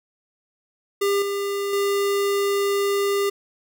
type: tone with level steps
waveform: square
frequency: 400.6 Hz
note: G4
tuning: 38 cents sharp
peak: -19 / -24 / -20 dBFS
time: 1.01-3.3 s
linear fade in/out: 10 ms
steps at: 1.22 / 1.73 s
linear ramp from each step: 2 ms
effects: none